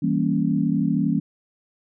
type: chord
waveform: sine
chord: E diminished seventh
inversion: none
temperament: equal with one note detuned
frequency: 163.49 / 196 / 233.1 / 277.2 Hz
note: E3 / G3 / Bb3 / Db4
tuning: -14 / 0 / 0 / 0 cents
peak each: -24 dBFS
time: 0.02-1.2 s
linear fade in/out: 10 ms
effects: none